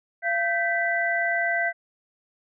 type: tone cluster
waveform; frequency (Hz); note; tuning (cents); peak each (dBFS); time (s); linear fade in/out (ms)
sine; 685 / 1555 / 1983; F5 / G6 / B6; -34 / -14 / +7; -26; 0.22-1.73; 50
effects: none